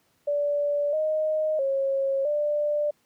sine tone with pitch steps, 580 / 621 / 544 / 592 Hz, D5 / D#5 / C#5 / D5, -22 / -3 / -33 / +14 cents, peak -22 dBFS, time 0.27-2.91 s, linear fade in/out 10 ms, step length 660 ms, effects pink hiss -67 dBFS RMS until 3.05 s + high-pass 100 Hz 12 dB/octave

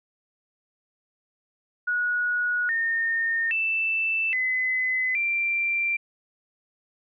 sine tone with pitch steps, 1458 / 1829 / 2652 / 2026 / 2361 Hz, F#6 / A#6 / E7 / B6 / D7, -26 / -33 / +10 / +44 / +9 cents, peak -22 dBFS, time 1.87-5.97 s, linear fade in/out 10 ms, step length 820 ms, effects none

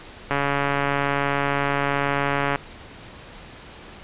click train, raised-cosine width 0.5 ms, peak -7 dBFS, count 318, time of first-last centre 0.31-2.558 s, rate 141 Hz, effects pink hiss -42 dBFS RMS until 4.03 s + resampled to 8000 Hz

